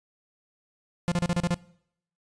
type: tone bursts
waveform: 45% pulse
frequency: 174.61 Hz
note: F3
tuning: in tune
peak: -22 dBFS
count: 7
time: 1.08-1.543 s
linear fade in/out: 0 ms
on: 37 ms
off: 34 ms
effects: noise-tail reverb RT60 0.7 s tail -22 dB re dry + resampled to 22050 Hz